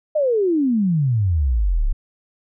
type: exponential sweep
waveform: sine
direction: down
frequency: 630 to 30.87 Hz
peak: -15 dBFS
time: 0.15-1.93 s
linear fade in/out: 10 ms
effects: none